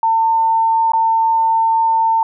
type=tone with dropouts; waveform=sine; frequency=901 Hz; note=A5; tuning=41 cents sharp; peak=-11 dBFS; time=0.03-2.23 s; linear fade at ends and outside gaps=2 ms; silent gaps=0.92-0.934 s; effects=none